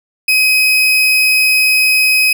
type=tone; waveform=35% pulse; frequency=2527 Hz; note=D#7; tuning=26 cents sharp; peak=-7 dBFS; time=0.28-2.33 s; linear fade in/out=5 ms; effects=none